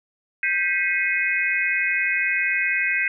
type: tone cluster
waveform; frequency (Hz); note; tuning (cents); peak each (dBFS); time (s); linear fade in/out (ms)
sine; 1577 / 1965 / 2149 / 2508; G6 / B6 / C7 / D#7; +10 / -9 / +46 / +13; -25; 0.43-3.08; 2
effects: none